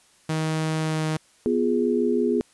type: tone with pitch glide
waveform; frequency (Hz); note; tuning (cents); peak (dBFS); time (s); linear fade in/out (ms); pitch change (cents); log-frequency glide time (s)
sawtooth; 157.9 to 156.45; D#3 to D#3; +26 to +10; -19; 0.29-1.17; 5; -16; 0.81-1.06
type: chord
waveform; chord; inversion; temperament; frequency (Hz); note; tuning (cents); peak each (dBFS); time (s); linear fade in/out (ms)
sine; F diminished; second; equal; 246.9 / 349.2 / 415.3; Cb4 / F4 / Ab4; 0 / 0 / 0; -23 / -25 / -23; 1.46-2.41; 0
effects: white hiss -58 dBFS RMS until 2.53 s + resampled to 24000 Hz